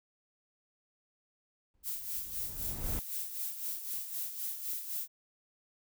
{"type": "noise with exponential growth", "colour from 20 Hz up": "brown", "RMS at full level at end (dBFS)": -33, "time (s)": [1.74, 2.99], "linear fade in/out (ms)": 0, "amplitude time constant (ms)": 270}
{"type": "noise with tremolo", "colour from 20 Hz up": "violet", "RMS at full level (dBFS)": -36, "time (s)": [1.83, 5.08], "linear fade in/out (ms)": 50, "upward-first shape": "sine", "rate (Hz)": 3.9, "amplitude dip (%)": 60}
{"effects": []}